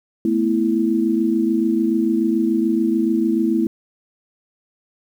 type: chord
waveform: sine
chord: A suspended second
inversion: none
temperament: equal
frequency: 220 / 246.9 / 329.6 Hz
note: A3 / B3 / E4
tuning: 0 / 0 / 0 cents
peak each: -20 / -22 / -18 dBFS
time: 0.25-3.67 s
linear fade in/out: 2 ms
effects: 8-bit